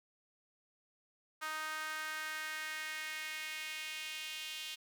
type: tone with high-pass filter sweep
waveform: sawtooth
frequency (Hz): 311.1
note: D#4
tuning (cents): 0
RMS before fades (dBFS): -42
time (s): 1.41-4.76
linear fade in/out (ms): 20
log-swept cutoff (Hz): 1300 to 3000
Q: 2.6
effects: none